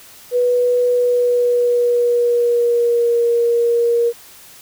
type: tone with pitch glide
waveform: sine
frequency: 491 to 471 Hz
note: B4 to A#4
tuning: -10 to +18 cents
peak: -12 dBFS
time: 0.31-4.13 s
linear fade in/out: 50 ms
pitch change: -72 cents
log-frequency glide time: 0.9-3.21 s
effects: white hiss -42 dBFS RMS until 4.61 s